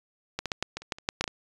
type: clicks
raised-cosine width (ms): 0.2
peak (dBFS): -13 / -13 / -11 / -10 / -16 / -28 / -12 / -26 / -8 / -9 / -11 / -16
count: 12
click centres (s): 0.39 / 0.457 / 0.518 / 0.626 / 0.77 / 0.82 / 0.922 / 0.985 / 1.089 / 1.21 / 1.241 / 1.278
effects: resampled to 22050 Hz